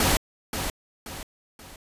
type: noise with echo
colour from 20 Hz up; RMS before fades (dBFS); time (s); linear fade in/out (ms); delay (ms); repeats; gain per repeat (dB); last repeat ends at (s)
pink; -21; 0-0.17; 2; 530; 3; -8; 1.76
effects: resampled to 32000 Hz